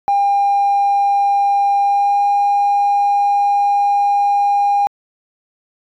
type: tone with pitch glide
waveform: triangle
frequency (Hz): 803 to 809.5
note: G5 to G#5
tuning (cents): +41 to -45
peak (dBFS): -8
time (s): 0.08-4.87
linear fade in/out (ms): 0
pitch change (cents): +14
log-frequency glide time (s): 1.81-2.22
effects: tanh soft clip ceiling -8 dBFS